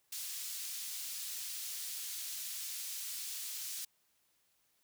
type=high-pass noise; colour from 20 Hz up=pink; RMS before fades=-42 dBFS; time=0.12-3.85 s; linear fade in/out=5 ms; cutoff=4600 Hz; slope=12 dB/octave; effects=white hiss -75 dBFS RMS until 4.83 s